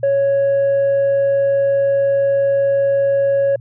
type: tone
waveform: sine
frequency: 554.4 Hz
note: C#5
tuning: in tune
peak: -10 dBFS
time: 0.03-3.56 s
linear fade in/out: 5 ms
effects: tanh soft clip ceiling -11 dBFS + added 120 Hz sine -34 dBFS peak until 3.6 s